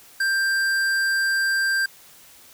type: tone with hard clipping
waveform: sine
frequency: 1580 Hz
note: G6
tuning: 13 cents sharp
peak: -21 dBFS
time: 0.2-1.86 s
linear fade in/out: 5 ms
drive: 13 dB
effects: white hiss -49 dBFS RMS until 2.53 s